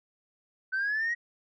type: linear sweep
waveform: sine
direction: up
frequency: 1511 to 1916 Hz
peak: -25 dBFS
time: 0.72-1.15 s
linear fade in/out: 20 ms
effects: tanh soft clip ceiling -24 dBFS